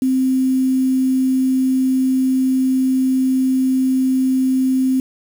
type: tone with quantisation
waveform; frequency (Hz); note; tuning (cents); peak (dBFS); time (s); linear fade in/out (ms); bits
sine; 260.7; C4; -6; -13; 0.02-5; 2; 6
effects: none